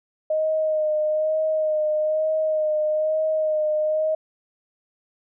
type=tone with vibrato; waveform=sine; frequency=620 Hz; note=D#5; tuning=6 cents flat; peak=-19 dBFS; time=0.3-4.15 s; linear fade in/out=5 ms; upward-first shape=sine; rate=1.1 Hz; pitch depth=24 cents each way; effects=none